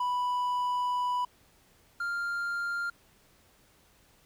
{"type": "tone pair in turn", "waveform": "triangle", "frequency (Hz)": [987.8, 1397], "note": ["B5", "F6"], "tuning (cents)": [0, 0], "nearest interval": "tritone", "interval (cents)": 600, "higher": "second", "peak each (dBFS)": [-25, -28], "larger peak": "first", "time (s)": [[0, 1.25], [2, 2.9]], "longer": "first", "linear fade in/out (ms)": 5, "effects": ["pink hiss -63 dBFS RMS until 4.25 s"]}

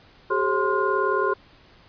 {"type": "tone cluster", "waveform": "sine", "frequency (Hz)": [384.9, 423.9, 539, 1045, 1427], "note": ["G4", "G#4", "C#5", "C6", "F6"], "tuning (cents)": [-32, 35, -49, -2, 37], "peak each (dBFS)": [-25, -26, -30, -24, -28], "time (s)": [0.3, 1.34], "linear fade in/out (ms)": 10, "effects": ["pink hiss -53 dBFS RMS until 1.88 s", "resampled to 11025 Hz"]}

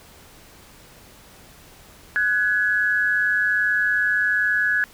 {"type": "tone pair together", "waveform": "sine", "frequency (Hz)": [1486.2, 1685], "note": ["F#6", "G#6"], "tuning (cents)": [7, 25], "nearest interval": "major second", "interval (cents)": 218, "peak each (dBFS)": [-22, -19], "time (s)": [2.16, 4.84], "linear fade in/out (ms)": 0, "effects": ["pink hiss -48 dBFS RMS until 4.93 s"]}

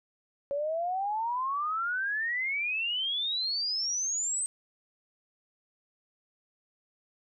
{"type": "exponential sweep", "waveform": "sine", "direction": "up", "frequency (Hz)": [554.4, 8330], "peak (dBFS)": -28, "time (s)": [0.51, 4.46], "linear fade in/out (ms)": 0, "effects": []}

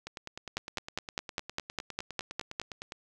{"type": "two click trains", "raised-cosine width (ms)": 0.2, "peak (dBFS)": [-14, -22], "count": [11, 29], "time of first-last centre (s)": [[0.57, 2.598], [0.07, 2.921]], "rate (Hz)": [4.93, 9.82], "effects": []}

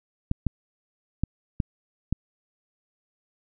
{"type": "clicks", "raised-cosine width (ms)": 5, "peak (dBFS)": -11, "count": 5, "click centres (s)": [0.314, 0.467, 1.236, 1.602, 2.126], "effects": []}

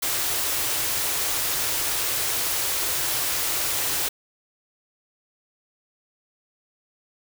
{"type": "band-stop noise", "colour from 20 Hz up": "white", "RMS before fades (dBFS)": -25, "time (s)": [0.02, 4.09], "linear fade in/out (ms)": 10, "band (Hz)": [160, 270], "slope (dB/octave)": 96, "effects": []}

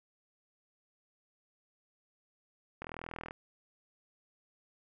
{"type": "click train", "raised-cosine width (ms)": 0.5, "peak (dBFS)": -26, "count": 21, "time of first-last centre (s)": [2.82, 3.309], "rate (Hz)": 40.9, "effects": []}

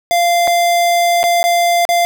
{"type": "tone with dropouts", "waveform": "square", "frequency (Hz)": 693, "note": "F5", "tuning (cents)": -14, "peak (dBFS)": -11, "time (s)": [0.11, 2.05], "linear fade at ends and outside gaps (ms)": 0, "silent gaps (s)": [[0.474, 0.478], [1.231, 1.239], [1.43, 1.44], [1.852, 1.89]], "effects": []}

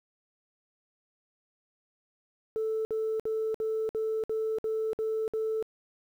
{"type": "tone bursts", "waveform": "sine", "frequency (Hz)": 440, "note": "A4", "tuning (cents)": 0, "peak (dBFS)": -26, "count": 9, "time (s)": [2.56, 5.626], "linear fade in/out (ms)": 0, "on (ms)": 290, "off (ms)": 57, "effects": ["tanh soft clip ceiling -24 dBFS", "10-bit"]}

